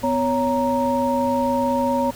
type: tone cluster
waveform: sine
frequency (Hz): 250.4 / 557 / 933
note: B3 / C#5 / A#5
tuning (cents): +24 / +8 / +1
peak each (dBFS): -22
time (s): 0.03-2.11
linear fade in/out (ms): 10
effects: added 105 Hz sine -41 dBFS peak until 2.15 s + pink hiss -40 dBFS RMS until 2.15 s